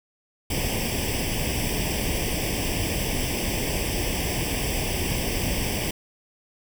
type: noise with comb filter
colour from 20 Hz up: pink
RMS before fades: -26 dBFS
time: 0.5-5.91 s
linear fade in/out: 5 ms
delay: 0.37 ms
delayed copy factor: +0.9
effects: none